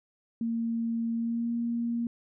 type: tone with pitch glide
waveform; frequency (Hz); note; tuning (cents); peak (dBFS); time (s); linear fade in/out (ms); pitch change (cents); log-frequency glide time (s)
sine; 230 to 234.7; A#3 to A#3; -23 to +12; -27; 0.41-2.07; 2; +35; 1.14-1.52
effects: none